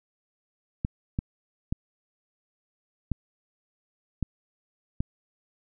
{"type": "clicks", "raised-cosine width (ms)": 5, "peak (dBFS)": -14, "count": 6, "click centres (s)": [0.849, 1.189, 1.725, 3.117, 4.227, 5.005], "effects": []}